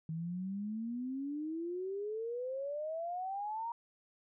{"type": "exponential sweep", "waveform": "sine", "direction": "up", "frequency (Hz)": [157.7, 948], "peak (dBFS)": -36, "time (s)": [0.09, 3.72], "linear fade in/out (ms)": 2, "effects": []}